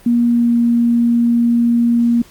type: tone with pitch glide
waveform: sine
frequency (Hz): 237.7 to 235.9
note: A#3 to A#3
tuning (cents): +34 to +21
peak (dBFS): -10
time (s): 0.06-2.22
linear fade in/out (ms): 5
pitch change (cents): -13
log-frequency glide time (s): 0.25-0.57
effects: pink hiss -45 dBFS RMS until 2.3 s + Opus 32 kbps